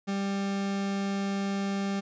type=tone; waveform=40% pulse; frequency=197.5 Hz; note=G3; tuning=13 cents sharp; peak=-27 dBFS; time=0.07-2.01 s; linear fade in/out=20 ms; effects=resampled to 16000 Hz